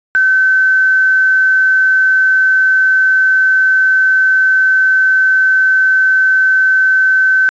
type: tone with quantisation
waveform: sine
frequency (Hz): 1532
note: G6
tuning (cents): -40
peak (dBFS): -7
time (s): 0.15-7.49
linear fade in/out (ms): 0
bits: 6
effects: resampled to 16000 Hz